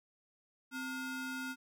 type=ring-modulated tone; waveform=square; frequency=583 Hz; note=D5; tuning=13 cents flat; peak=-36 dBFS; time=0.71-1.56 s; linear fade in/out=50 ms; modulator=843 Hz; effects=none